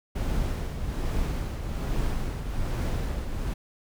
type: noise with tremolo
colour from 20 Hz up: brown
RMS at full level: -26 dBFS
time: 0.15-3.54 s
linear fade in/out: 10 ms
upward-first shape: triangle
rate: 1.2 Hz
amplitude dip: 55%
effects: none